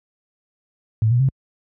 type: tone with pitch steps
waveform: sine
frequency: 110 / 121.35 / 133.87 Hz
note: A2 / B2 / C3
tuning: 0 / -30 / +40 cents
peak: -13 dBFS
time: 1.02-1.287 s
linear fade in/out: 0 ms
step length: 89 ms
effects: high-pass 60 Hz 12 dB/octave